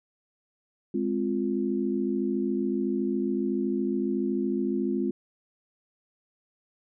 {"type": "chord", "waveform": "sine", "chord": "F minor", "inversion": "first", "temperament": "equal", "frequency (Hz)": [207.7, 261.6, 349.2], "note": ["Ab3", "C4", "F4"], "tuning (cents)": [0, 0, 0], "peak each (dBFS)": -29, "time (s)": [0.94, 5.11], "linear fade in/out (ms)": 5, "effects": []}